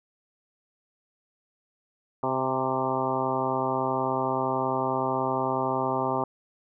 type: harmonic tone with a mistuned harmonic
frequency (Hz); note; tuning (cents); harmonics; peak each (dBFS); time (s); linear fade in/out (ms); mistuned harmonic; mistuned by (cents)
130.81; C3; 0; 1 / 2 / 3 / 4 / 5 / 6 / 7 / 8 / 9; -36 / -33 / -32 / -34 / -32 / -32 / -31 / -34 / -34; 2.23-6.24; 2; 6; +36
effects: none